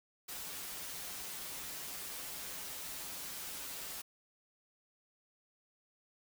white noise with comb filter, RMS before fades -44 dBFS, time 0.28-4.02 s, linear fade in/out 10 ms, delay 8.8 ms, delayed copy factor -0.6, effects none

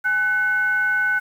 sine tone with frequency modulation, 1500 Hz, F#6, 23 cents sharp, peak -17 dBFS, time 0.04-1.2 s, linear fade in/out 20 ms, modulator 672 Hz, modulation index 0.34, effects 8-bit

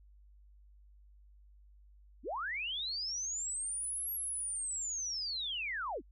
sine linear two-way sweep, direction up then down, 191.1 to 11530 to 191.1 Hz, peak -35 dBFS, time 2.23-6.02 s, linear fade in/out 50 ms, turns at 4.12 s, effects added 50 Hz sine -57 dBFS peak until 6.11 s

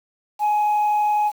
sine tone with frequency modulation, 839 Hz, G#5, 17 cents sharp, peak -14 dBFS, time 0.39-1.32 s, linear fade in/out 50 ms, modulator 32.2 Hz, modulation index 0.21, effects tanh soft clip ceiling -15 dBFS + 7-bit

